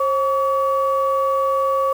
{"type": "tone pair together", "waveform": "sine", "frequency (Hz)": [536.6, 1137], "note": ["C5", "C#6"], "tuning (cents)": [44, 44], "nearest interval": "octave + minor second", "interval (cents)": 1300, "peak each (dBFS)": -18, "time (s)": [0, 1.93], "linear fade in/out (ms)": 5, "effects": ["tanh soft clip ceiling -9 dBFS", "7-bit"]}